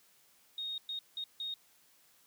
sine tone bursts at uneven times, 3723 Hz, A#7, 3 cents flat, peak -36 dBFS, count 4, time 0.58-0.78 / 0.89-0.99 / 1.17-1.24 / 1.4-1.54 s, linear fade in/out 2 ms, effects white hiss -66 dBFS RMS until 2.26 s + high-pass 80 Hz 12 dB/octave

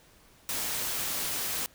white noise, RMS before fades -32 dBFS, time 0.49-1.66 s, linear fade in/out 0 ms, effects pink hiss -59 dBFS RMS until 1.74 s

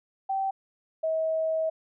sine tone pair in turn, 775 / 640.3 Hz, G5 / D#5, -20 / +49 cents, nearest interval minor third, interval 331 cents, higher first, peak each -25 / -24 dBFS, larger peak second, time 0.29-0.51 / 1.03-1.7 s, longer second, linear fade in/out 10 ms, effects none

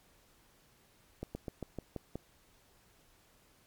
slowing click train, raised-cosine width 2 ms, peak -25 dBFS, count 7, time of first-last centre 1.23-2.156 s, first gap 120 ms, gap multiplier 1.1, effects pink hiss -66 dBFS RMS until 3.66 s + MP3 96 kbps

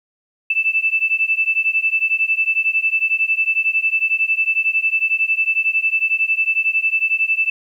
sine beating tone pair, 2637 / 2648 Hz, E7 / E7, 0 / +7 cents, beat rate 11 Hz, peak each -18 dBFS, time 0.5-7.5 s, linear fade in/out 5 ms, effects 9-bit

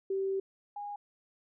sine tone pair in turn, 387.1 / 820.2 Hz, G4 / G#5, -22 / -22 cents, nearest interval octave + minor second, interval 1300 cents, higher second, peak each -29 / -37 dBFS, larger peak first, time 0.1-0.4 / 0.76-0.96 s, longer first, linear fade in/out 5 ms, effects none

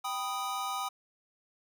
square chord, G augmented, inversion none, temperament equal, 784 / 987.8 / 1244.5 Hz, G5 / B5 / D#6, 0 / 0 / 0 cents, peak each -38 / -40 / -36 dBFS, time 0.04-0.89 s, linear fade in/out 10 ms, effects none

